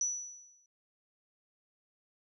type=tone with exponential decay; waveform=sine; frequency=5920 Hz; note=F#8; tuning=in tune; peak=-27 dBFS; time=0.01-0.66 s; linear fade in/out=2 ms; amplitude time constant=140 ms; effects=none